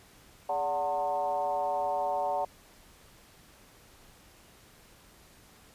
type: tone with frequency modulation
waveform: sine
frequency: 740 Hz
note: F#5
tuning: in tune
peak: -27 dBFS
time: 0.49-2.45 s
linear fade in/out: 5 ms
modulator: 164 Hz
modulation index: 1.2
effects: pink hiss -57 dBFS RMS until 5.74 s + resampled to 32000 Hz